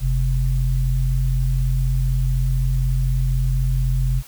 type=tone pair together; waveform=sine; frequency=45.67 / 129.7 Hz; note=F#1 / C3; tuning=-22 / -15 cents; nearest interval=octave + tritone; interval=1807 cents; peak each=-18 / -20 dBFS; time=0-4.23 s; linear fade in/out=50 ms; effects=white hiss -44 dBFS RMS until 4.27 s